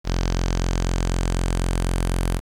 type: tone with low-pass filter sweep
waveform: sawtooth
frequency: 44.02 Hz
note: F1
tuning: 14 cents sharp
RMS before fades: -22 dBFS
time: 0.04-2.41 s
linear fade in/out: 50 ms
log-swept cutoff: 5500 to 11000 Hz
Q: 2.5
effects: 8-bit